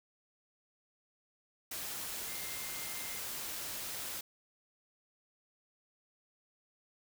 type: tone in noise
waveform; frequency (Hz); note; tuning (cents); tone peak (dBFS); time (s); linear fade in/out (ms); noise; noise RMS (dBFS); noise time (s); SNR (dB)
sine; 2100; C7; +6; -50; 2.28-3.19; 5; white; -41; 1.71-4.21; -12
effects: none